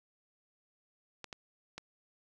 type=clicks; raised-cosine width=0.2 ms; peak=-25 dBFS; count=3; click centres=1.243 / 1.328 / 1.78 s; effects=none